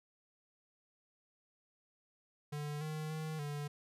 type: tone with pitch steps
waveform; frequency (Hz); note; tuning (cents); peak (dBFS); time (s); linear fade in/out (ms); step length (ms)
square; 147.7 / 154.8 / 156.8 / 146.1; D3 / D#3 / D#3 / D3; +10 / -9 / +14 / -9; -39; 2.52-3.68; 10; 290
effects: resampled to 32000 Hz